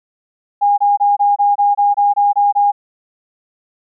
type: tone bursts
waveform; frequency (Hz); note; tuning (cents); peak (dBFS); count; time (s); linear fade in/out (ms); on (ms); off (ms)
sine; 815; G#5; -33; -9; 11; 0.61-2.72; 20; 170; 24
effects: none